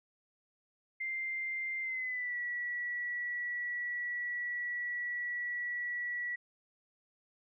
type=tone with pitch glide; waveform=sine; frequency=2093 to 1941.6 Hz; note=C7 to B6; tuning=0 to -30 cents; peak=-34 dBFS; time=1-6.36 s; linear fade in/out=10 ms; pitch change=-130 cents; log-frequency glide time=1.81-2.38 s; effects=none